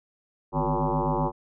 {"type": "tone with frequency modulation", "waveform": "sine", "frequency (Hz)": 360.9, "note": "F#4", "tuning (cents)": -43, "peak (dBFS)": -22, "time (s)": [0.52, 1.32], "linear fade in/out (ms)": 50, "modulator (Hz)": 102, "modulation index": 6.5, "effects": []}